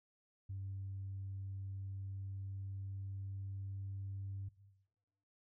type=tone with pitch glide; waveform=sine; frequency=97.1 to 97.89 Hz; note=G2 to G2; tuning=-16 to -2 cents; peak=-40 dBFS; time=0.49-4.49 s; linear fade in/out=10 ms; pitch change=+14 cents; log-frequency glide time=1.73-4.22 s; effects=noise-tail reverb RT60 1.0 s tail -17 dB re dry + tanh soft clip ceiling -37 dBFS